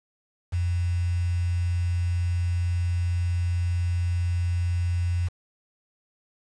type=tone with quantisation; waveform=sine; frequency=87.8 Hz; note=F2; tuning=10 cents sharp; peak=-22 dBFS; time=0.52-5.29 s; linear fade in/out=20 ms; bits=7; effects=resampled to 22050 Hz